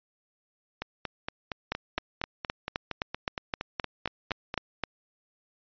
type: two click trains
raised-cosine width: 0.3 ms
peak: -12 / -16 dBFS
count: 13 / 17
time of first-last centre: 1.72-4.837 / 0.82-4.541 s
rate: 3.85 / 4.3 Hz
effects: resampled to 11025 Hz